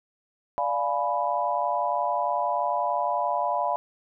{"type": "chord", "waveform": "sine", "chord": "D diminished seventh", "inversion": "none", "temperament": "equal with one note detuned", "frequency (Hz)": [587.3, 698.5, 841.7, 987.8], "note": ["D5", "F5", "Ab5", "Cb6"], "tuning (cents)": [0, 0, 23, 0], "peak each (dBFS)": [-30, -28, -30, -27], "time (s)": [0.58, 3.76], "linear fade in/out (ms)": 0, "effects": []}